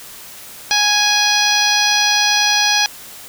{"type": "harmonic tone", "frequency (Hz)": 830.6, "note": "G#5", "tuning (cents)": 0, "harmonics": [1, 2, 3, 4, 5, 6, 7], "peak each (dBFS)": [-20, -20, -20, -20, -20, -20, -20], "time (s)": [0.71, 2.86], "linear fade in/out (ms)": 0, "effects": ["white hiss -36 dBFS RMS until 3.28 s"]}